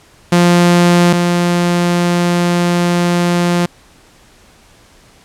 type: tone pair in turn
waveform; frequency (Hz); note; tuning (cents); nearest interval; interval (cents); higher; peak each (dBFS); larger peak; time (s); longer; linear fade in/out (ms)
sawtooth; 174.61 / 174.61; F3 / F3; 0 / 0; unison; 0; neither; -3 / -7; first; 0.32-1.13 / 1.13-3.66; second; 5
effects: pink hiss -46 dBFS RMS until 5.24 s + low-pass 10000 Hz 12 dB/octave